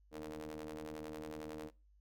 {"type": "ring-modulated tone", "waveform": "sawtooth", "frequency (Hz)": 77.7, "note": "D#2", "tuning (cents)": -2, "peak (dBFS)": -37, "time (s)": [0.11, 1.71], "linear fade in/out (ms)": 50, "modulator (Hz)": 383, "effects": ["noise-tail reverb RT60 0.3 s tail -22 dB re dry", "added 50 Hz sine -64 dBFS peak until 2 s"]}